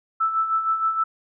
sine tone with tremolo, 1318.5 Hz, E6, in tune, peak -17 dBFS, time 0.2-1.04 s, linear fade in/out 10 ms, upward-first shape sine, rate 6.4 Hz, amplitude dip 60%, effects none

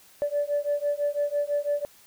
sine beating tone pair, 578 / 584 Hz, D5 / D5, -28 / -10 cents, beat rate 6 Hz, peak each -26 dBFS, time 0.22-1.85 s, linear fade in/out 0 ms, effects tanh soft clip ceiling -18 dBFS + white hiss -55 dBFS RMS until 2.06 s

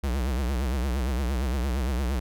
square tone with vibrato, 64.6 Hz, C2, 21 cents flat, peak -25 dBFS, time 0.03-2.2 s, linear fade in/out 10 ms, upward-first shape triangle, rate 8.7 Hz, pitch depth 200 cents each way, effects none

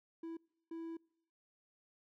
triangle tone bursts at uneven times, 329.6 Hz, E4, in tune, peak -40 dBFS, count 2, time 0.23-0.37 / 0.71-0.97 s, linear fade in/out 5 ms, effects noise-tail reverb RT60 0.7 s tail -26 dB re dry

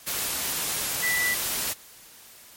sine tone in noise, 1975.5 Hz, B6, in tune, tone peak -23 dBFS, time 1.02-1.35 s, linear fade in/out 20 ms, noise white, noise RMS -28 dBFS, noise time 0.06-1.74 s, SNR +2 dB, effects white hiss -49 dBFS RMS until 2.56 s + MP3 64 kbps

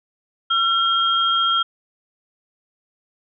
sine tone pair together, 1357 / 3228 Hz, E6 / G#7, +50 / -50 cents, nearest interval octave + minor third, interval 1500 cents, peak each -18 / -19 dBFS, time 0.5-1.63 s, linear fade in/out 10 ms, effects none

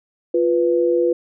sine tone pair together, 349.2 / 493.9 Hz, F4 / B4, 0 / 0 cents, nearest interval tritone, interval 600 cents, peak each -17 dBFS, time 0.34-1.13 s, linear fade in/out 5 ms, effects none

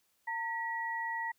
sine tone pair together, 910.1 / 1925 Hz, A#5 / B6, -42 / -45 cents, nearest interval octave + minor second, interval 1297 cents, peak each -36 / -36 dBFS, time 0.27-1.32 s, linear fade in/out 10 ms, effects white hiss -74 dBFS RMS until 1.38 s

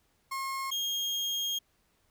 35% pulse tone pair in turn, 1077 / 3242 Hz, C6 / G#7, +50 / -42 cents, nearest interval octave + perfect fifth, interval 1908 cents, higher second, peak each -31 / -28 dBFS, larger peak second, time 0.31-0.71 / 0.71-1.59 s, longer second, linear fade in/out 10 ms, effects pink hiss -71 dBFS RMS until 2.1 s

